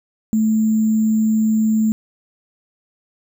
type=tone with sample-and-hold; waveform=sine; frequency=218.6 Hz; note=A3; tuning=11 cents flat; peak=-13 dBFS; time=0.33-1.92 s; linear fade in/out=0 ms; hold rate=7350 Hz; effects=none